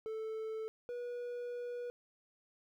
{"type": "tone pair in turn", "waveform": "triangle", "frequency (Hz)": [440, 485.2], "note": ["A4", "B4"], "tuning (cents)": [0, -31], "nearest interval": "major second", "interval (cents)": 169, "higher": "second", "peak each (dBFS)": [-36, -37], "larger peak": "first", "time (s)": [[0.06, 0.68], [0.89, 1.9]], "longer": "second", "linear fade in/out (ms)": 0, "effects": ["13-bit"]}